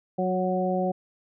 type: harmonic tone with a mistuned harmonic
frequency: 184.6 Hz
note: F#3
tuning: 4 cents flat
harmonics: 1 / 2 / 3 / 4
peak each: -27 / -30 / -28 / -29 dBFS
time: 0.18-0.92 s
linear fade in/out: 10 ms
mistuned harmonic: 2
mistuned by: -17 cents
effects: none